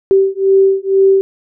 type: beating tone pair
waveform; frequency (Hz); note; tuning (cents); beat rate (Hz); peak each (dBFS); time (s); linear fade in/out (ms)
sine; 386.6 / 388.7; G4 / G4; -24 / -15; 2.1; -11; 0.11-1.21; 0
effects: none